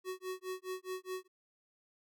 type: tone with tremolo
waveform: square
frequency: 371.9 Hz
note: F#4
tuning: 9 cents sharp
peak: -37 dBFS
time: 0.04-1.28 s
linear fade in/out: 50 ms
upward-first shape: sine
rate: 4.8 Hz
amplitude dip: 100%
effects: none